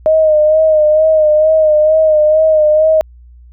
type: tone with vibrato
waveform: sine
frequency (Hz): 620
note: D#5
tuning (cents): -6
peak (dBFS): -6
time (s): 0.06-3.01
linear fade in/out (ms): 0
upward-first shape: sine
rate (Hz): 2.2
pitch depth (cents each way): 40
effects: added 60 Hz sine -36 dBFS peak until 3.52 s